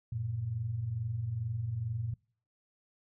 sine tone pair together, 94 / 116.31 Hz, F#2 / A#2, +28 / -3 cents, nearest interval major third, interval 369 cents, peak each -40 / -33 dBFS, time 0.12-2.14 s, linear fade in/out 5 ms, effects noise-tail reverb RT60 0.5 s tail -25 dB re dry

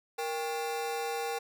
40% pulse ring-modulated tone, 632 Hz, D#5, 27 cents sharp, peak -28 dBFS, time 0.18-1.39 s, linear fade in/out 10 ms, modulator 165 Hz, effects none

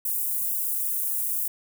white high-pass noise, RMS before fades -27 dBFS, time 0.05-1.48 s, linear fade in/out 5 ms, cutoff 10000 Hz, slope 24 dB/octave, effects none

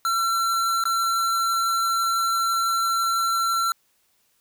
square tone with dropouts, 1353 Hz, E6, 45 cents sharp, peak -21 dBFS, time 0.05-3.72 s, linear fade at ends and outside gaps 1 ms, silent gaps 0.839-0.854 s, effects white hiss -66 dBFS RMS until 4.4 s

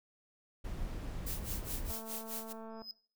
brown noise, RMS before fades -40 dBFS, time 0.64-1.92 s, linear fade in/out 10 ms
blue noise with tremolo, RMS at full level -40 dBFS, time 1.26-2.53 s, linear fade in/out 10 ms, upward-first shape sine, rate 4.8 Hz, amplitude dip 90%
click train, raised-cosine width 1 ms, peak -35 dBFS, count 206, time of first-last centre 1.9-2.819 s, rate 223 Hz
triangle tone with exponential growth, 5050 Hz, D#8, 25 cents sharp, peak -38 dBFS, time 2.7-2.91 s, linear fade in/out 1 ms, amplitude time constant 45 ms
effects noise-tail reverb RT60 0.4 s tail -18 dB re dry

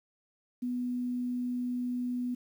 sine tone with quantisation, 246.9 Hz, B3, in tune, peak -30 dBFS, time 0.62-2.35 s, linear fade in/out 10 ms, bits 10, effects none

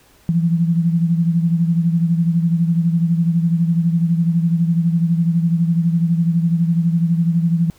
sine beating tone pair, 166.6 / 178.6 Hz, E3 / F3, +19 / +39 cents, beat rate 12 Hz, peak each -14 / -21 dBFS, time 0.29-7.7 s, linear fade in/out 0 ms, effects pink hiss -52 dBFS RMS until 7.78 s

